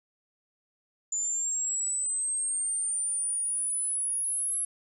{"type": "linear sweep", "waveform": "sine", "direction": "up", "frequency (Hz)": [7040, 10940], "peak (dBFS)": -27, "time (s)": [1.12, 4.65], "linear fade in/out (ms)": 5, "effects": []}